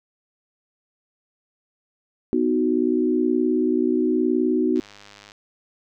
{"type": "chord", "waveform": "sine", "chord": "B major", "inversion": "none", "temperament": "equal with one note detuned", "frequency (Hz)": [250.2, 311.1, 370], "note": ["B3", "D#4", "F#4"], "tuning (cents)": [23, 0, 0], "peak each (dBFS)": -22, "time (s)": [2.33, 4.8], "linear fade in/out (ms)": 0}
{"type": "click train", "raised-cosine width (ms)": 0.2, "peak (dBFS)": -27, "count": 58, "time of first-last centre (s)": [4.76, 5.319], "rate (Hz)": 102}
{"effects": []}